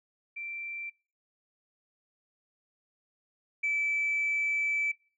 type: tone pair in turn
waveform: sine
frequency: 2349 / 2313 Hz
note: D7 / D7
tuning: 0 / -27 cents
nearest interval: unison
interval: 27 cents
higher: first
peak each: -36 / -25 dBFS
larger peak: second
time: 0.36-0.9 / 3.63-4.92 s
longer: second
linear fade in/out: 10 ms
effects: noise-tail reverb RT60 0.4 s tail -24 dB re dry + tanh soft clip ceiling -22 dBFS